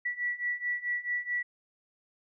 sine beating tone pair, 1948 / 1952.6 Hz, B6 / B6, -24 / -20 cents, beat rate 4.6 Hz, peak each -34 / -32 dBFS, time 0.05-1.43 s, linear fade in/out 10 ms, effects none

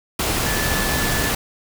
sine tone in noise, 1738 Hz, A6, 22 cents flat, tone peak -27 dBFS, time 0.46-1.3 s, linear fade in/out 5 ms, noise pink, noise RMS -21 dBFS, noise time 0.19-1.35 s, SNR -9 dB, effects none

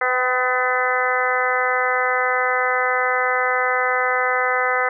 harmonic tone with a mistuned harmonic, 252.3 Hz, B3, 37 cents sharp, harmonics 2 / 3 / 4 / 5 / 6 / 7 / 8, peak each -24 / -25 / -28 / -23 / -25 / -26 / -24 dBFS, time 0.01-4.89 s, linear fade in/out 5 ms, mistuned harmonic 3, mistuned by +21 cents, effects none

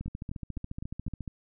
two click trains, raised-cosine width 5 ms, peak -24 / -24 dBFS, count 5 / 19, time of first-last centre 0.06-1.08 / 0.01-1.278 s, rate 3.92 / 14.2 Hz, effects none

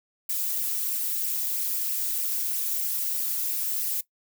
violet noise with flanger, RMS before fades -28 dBFS, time 0.29-4.01 s, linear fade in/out 5 ms, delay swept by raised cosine 0.37 to 5.87 ms, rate 3.1 Hz, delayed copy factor +0.75, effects noise-tail reverb RT60 0.1 s tail -18 dB re dry

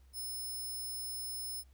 5% pulse tone, 5230 Hz, E8, 15 cents flat, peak -33 dBFS, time 0.13-1.64 s, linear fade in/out 50 ms, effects added 65 Hz sine -58 dBFS peak until 1.73 s + pink hiss -73 dBFS RMS until 1.73 s

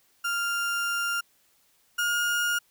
35% pulse tone pair in turn, 1396.9 / 1424.6 Hz, F6 / F6, 0 / +34 cents, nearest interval unison, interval 34 cents, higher second, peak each -24 / -22 dBFS, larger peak second, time 0.24-1.21 / 1.98-2.59 s, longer first, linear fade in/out 10 ms, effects white hiss -65 dBFS RMS until 2.7 s

